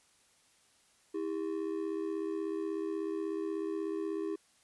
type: ring-modulated tone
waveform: triangle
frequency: 361.7 Hz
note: F#4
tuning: 39 cents flat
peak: -28 dBFS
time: 1.14-4.36 s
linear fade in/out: 10 ms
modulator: 38.2 Hz
effects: white hiss -67 dBFS RMS until 4.63 s + resampled to 24000 Hz